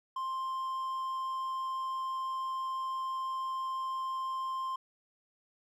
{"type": "tone", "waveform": "triangle", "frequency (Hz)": 1051, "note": "C6", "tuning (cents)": 7, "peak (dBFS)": -31, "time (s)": [0.16, 4.76], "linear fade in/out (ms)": 5, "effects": []}